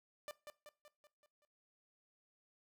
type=tone with echo; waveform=sawtooth; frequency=594 Hz; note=D5; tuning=20 cents sharp; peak=-40 dBFS; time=0.28-0.31 s; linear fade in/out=0 ms; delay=190 ms; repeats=6; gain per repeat=-5 dB; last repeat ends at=1.45 s; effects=noise-tail reverb RT60 0.3 s tail -20 dB re dry